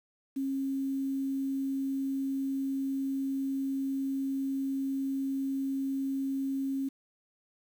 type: tone with quantisation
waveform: sine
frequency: 271 Hz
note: C#4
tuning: 39 cents flat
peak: -29 dBFS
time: 0.36-6.89 s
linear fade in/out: 10 ms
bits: 9
effects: none